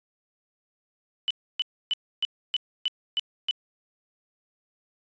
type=tone bursts; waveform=sine; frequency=2991 Hz; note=F#7; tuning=18 cents sharp; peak=-22 dBFS; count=8; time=1.28-3.51 s; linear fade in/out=0 ms; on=25 ms; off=290 ms; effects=resampled to 16000 Hz